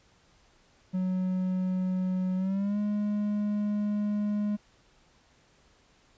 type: tone with pitch glide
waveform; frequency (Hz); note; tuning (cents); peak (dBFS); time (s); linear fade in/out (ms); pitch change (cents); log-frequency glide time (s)
triangle; 185 to 207.7; F#3 to G#3; 0 to 0; -24; 0.93-4.57; 20; +200; 2.36-2.78
effects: pink hiss -63 dBFS RMS until 6.17 s + resampled to 16000 Hz